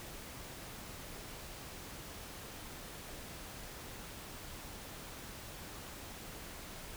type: silence
effects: pink hiss -48 dBFS RMS until 6.96 s